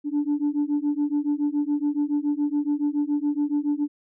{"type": "beating tone pair", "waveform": "sine", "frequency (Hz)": [288.8, 295.9], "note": ["D4", "D4"], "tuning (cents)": [-29, 13], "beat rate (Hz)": 7.1, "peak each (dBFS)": -23, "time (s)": [0.04, 3.88], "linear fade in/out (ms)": 50, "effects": ["tanh soft clip ceiling -17 dBFS"]}